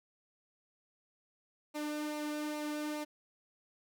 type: tone with flanger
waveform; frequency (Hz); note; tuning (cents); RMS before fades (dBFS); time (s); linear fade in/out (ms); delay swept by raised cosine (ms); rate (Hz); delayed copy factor
sawtooth; 300; D4; +37; -38; 1.74-3.05; 20; 0.59 to 2.39; 2.4; -0.5
effects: none